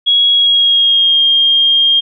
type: tone with pitch glide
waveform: sine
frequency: 3322 to 3220 Hz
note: G#7 to G7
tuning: 0 to +46 cents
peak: -7 dBFS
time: 0.06-2.01 s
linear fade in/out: 20 ms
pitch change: -54 cents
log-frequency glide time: 0.31-1.22 s
effects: none